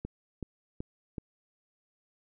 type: click train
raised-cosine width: 3 ms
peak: -23 dBFS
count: 4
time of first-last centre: 0.05-1.182 s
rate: 2.65 Hz
effects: none